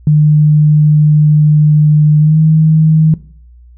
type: tone with pitch glide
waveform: sine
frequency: 151.1 to 157.33 Hz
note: D3 to D#3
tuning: +50 to +20 cents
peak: -4 dBFS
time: 0.07-3.14 s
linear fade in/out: 2 ms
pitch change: +70 cents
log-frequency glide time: 2.19-2.39 s
effects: noise-tail reverb RT60 0.5 s tail -18 dB re dry + added 60 Hz sine -36 dBFS peak until 3.77 s